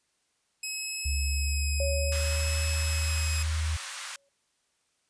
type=tone with vibrato; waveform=10% pulse; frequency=2556 Hz; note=D#7; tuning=46 cents sharp; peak=-23 dBFS; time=0.63-3.43 s; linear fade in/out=5 ms; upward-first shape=sine; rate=0.62 Hz; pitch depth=15 cents each way
type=tone with pitch glide; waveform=sine; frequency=71.1 to 78.89 Hz; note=C#2 to D#2; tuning=+45 to +24 cents; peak=-26 dBFS; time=1.05-3.77 s; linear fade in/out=10 ms; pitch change=+179 cents; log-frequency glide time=1.3-2.67 s
type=tone with exponential decay; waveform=sine; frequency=558 Hz; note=C#5; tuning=11 cents sharp; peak=-28 dBFS; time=1.8-4.29 s; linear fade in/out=2 ms; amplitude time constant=540 ms
type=high-pass noise; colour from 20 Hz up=pink; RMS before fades=-38 dBFS; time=2.12-4.16 s; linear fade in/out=2 ms; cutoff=1100 Hz; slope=24 dB/octave
effects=white hiss -73 dBFS RMS until 5.09 s + resampled to 22050 Hz